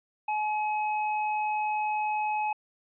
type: tone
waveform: square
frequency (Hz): 850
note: G#5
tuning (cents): +40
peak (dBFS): -27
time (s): 0.28-2.53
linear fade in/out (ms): 5
effects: resampled to 8000 Hz